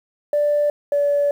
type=tone pair in turn; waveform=sine; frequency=587.3 / 574.9 Hz; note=D5 / D5; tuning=0 / -37 cents; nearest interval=unison; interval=37 cents; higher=first; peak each=-14 dBFS; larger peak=neither; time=0.33-0.7 / 0.92-1.31 s; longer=second; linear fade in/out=2 ms; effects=tanh soft clip ceiling -11 dBFS + 8-bit